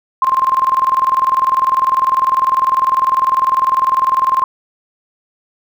sine tone with tremolo, 1055 Hz, C6, 14 cents sharp, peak -8 dBFS, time 0.22-4.44 s, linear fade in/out 2 ms, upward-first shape square, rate 20 Hz, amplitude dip 70%, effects none

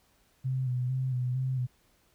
sine tone with vibrato, 127.8 Hz, C3, 40 cents flat, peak -27 dBFS, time 0.44-1.67 s, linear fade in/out 20 ms, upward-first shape square, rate 2.2 Hz, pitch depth 37 cents each way, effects pink hiss -67 dBFS RMS until 2.14 s

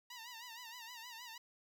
10% pulse tone with vibrato, 945 Hz, A#5, 23 cents sharp, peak -40 dBFS, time 0.1-1.38 s, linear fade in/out 5 ms, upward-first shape sine, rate 6.4 Hz, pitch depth 98 cents each way, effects none

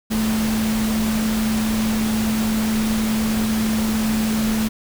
sine tone in noise, 219 Hz, A3, 8 cents flat, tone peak -18 dBFS, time 0.1-4.69 s, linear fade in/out 20 ms, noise pink, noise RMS -27 dBFS, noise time 0.1-4.69 s, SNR +6 dB, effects none

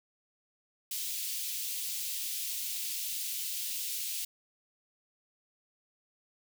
white high-pass noise, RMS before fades -36 dBFS, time 0.91-4.25 s, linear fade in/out 5 ms, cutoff 2700 Hz, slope 24 dB/octave, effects none

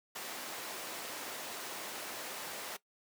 pink high-pass noise, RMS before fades -43 dBFS, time 0.15-2.77 s, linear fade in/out 10 ms, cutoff 410 Hz, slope 12 dB/octave, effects noise-tail reverb RT60 0.1 s tail -18 dB re dry

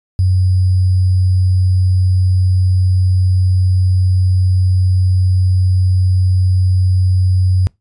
sine tone with sample-and-hold, 92.5 Hz, F#2, in tune, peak -9 dBFS, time 0.19-7.67 s, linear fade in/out 0 ms, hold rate 4900 Hz, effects noise-tail reverb RT60 0.2 s tail -24 dB re dry + resampled to 24000 Hz

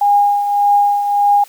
sine tone with tremolo, 815 Hz, G#5, 33 cents flat, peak -7 dBFS, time 0.01-1.44 s, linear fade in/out 5 ms, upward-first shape triangle, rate 1.7 Hz, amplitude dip 60%, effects white hiss -43 dBFS RMS until 1.48 s + high-pass 300 Hz 12 dB/octave

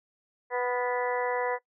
harmonic tone with a mistuned harmonic, 247.1 Hz, B3, 1 cent sharp, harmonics 2 / 3 / 4 / 5 / 6 / 7 / 8, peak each -29 / -34 / -33 / -45 / -44 / -37 / -37 dBFS, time 0.5-1.59 s, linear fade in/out 50 ms, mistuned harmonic 6, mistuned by -35 cents, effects noise-tail reverb RT60 0.1 s tail -20 dB re dry

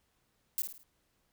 violet noise with echo, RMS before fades -32 dBFS, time 0.58-0.62 s, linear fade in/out 0 ms, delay 53 ms, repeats 4, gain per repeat -7 dB, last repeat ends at 0.832 s, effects pink hiss -75 dBFS RMS until 1.32 s

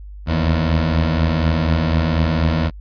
20% pulse beating tone pair, 77.2 / 81.3 Hz, D#2 / E2, -13 / -23 cents, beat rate 4.1 Hz, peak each -17 / -11 dBFS, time 0.26-2.71 s, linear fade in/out 50 ms, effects added 50 Hz sine -32 dBFS peak until 2.8 s + resampled to 11025 Hz

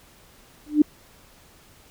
sine tone with exponential growth, 299.2 Hz, D4, 32 cents sharp, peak -8 dBFS, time 0.66-0.82 s, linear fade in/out 5 ms, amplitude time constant 34 ms, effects pink hiss -53 dBFS RMS until 1.9 s

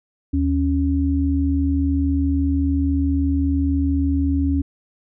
sine tone pair together, 77.56 / 276.4 Hz, D#2 / C#4, -5 / -5 cents, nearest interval octave + minor seventh, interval 2200 cents, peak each -19 dBFS, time 0.33-4.62 s, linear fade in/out 10 ms, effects none

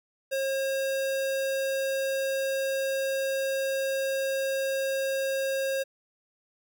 square tone, 539 Hz, C#5, 49 cents flat, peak -27 dBFS, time 0.31-5.84 s, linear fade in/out 20 ms, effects none

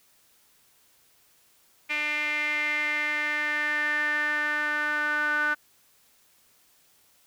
sawtooth tone with band-pass filter sweep, 298.9 Hz, D4, 31 cents sharp, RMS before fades -27 dBFS, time 1.89-5.55 s, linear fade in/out 20 ms, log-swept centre 2300 to 1500 Hz, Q 7.5, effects white hiss -62 dBFS RMS until 7.26 s

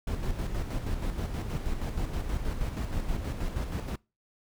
brown noise with tremolo, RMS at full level -30 dBFS, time 0.07-3.96 s, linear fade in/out 5 ms, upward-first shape square, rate 6.3 Hz, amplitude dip 45%, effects noise-tail reverb RT60 0.3 s tail -26 dB re dry

